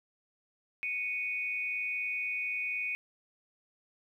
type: tone pair together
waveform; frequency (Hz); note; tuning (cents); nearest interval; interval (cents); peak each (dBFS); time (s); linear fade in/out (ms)
sine; 2224 / 2483; C#7 / D#7; +5 / -4; major second; 191; -36 / -33; 0.83-2.95; 0
effects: 11-bit